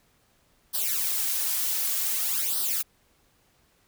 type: noise with flanger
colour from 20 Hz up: blue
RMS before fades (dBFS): -27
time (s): 0.73-2.83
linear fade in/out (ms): 20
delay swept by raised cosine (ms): 0.21 to 4.11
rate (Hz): 0.54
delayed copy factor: +0.8
effects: pink hiss -65 dBFS RMS until 3.87 s